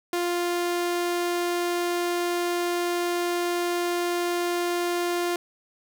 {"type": "tone", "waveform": "sawtooth", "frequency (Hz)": 349.6, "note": "F4", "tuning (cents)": 2, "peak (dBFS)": -20, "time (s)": [0.13, 5.36], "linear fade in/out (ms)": 2, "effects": []}